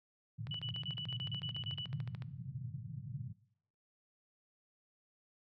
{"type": "band-pass noise", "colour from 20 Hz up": "white", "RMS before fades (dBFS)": -44, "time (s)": [0.38, 3.33], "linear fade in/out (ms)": 20, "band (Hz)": [110, 150], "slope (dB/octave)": 48}
{"type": "click train", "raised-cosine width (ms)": 0.3, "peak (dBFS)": -34, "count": 25, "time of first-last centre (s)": [0.47, 2.222], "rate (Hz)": 13.7}
{"type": "tone bursts", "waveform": "sine", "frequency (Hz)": 2960, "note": "F#7", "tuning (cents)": 0, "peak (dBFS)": -39, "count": 12, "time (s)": [0.51, 1.857], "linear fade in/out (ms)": 2, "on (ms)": 82, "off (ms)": 33}
{"effects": ["noise-tail reverb RT60 0.7 s tail -20 dB re dry"]}